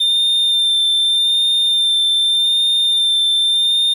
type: tone with vibrato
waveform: triangle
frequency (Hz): 3595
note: A7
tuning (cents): +36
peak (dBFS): -11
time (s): 0-3.94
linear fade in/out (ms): 10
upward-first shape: sine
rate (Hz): 0.84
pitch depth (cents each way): 18
effects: 8-bit